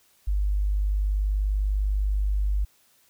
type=tone; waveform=sine; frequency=50.2 Hz; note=G1; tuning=42 cents sharp; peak=-21 dBFS; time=0.27-2.65 s; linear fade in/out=10 ms; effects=white hiss -62 dBFS RMS until 3.09 s